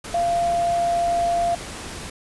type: tone in noise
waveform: sine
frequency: 690 Hz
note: F5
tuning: 21 cents flat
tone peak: -18 dBFS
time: 0.14-1.55 s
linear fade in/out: 5 ms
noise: pink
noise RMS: -34 dBFS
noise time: 0.04-2.1 s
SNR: +13 dB
effects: resampled to 24000 Hz